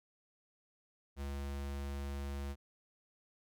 square tone, 70 Hz, C#2, 18 cents sharp, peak -39 dBFS, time 1.16-2.56 s, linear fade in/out 50 ms, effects none

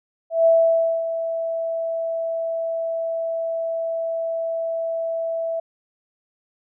sine tone with ADSR envelope, 659.3 Hz, E5, in tune, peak -11 dBFS, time 0.3-5.6 s, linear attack 160 ms, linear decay 570 ms, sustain -11 dB, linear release 6 ms, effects none

